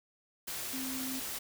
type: tone in noise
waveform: sine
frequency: 261.6 Hz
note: C4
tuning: in tune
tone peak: -38 dBFS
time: 0.73-1.2 s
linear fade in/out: 10 ms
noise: white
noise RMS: -39 dBFS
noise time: 0.47-1.39 s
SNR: -2 dB
effects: none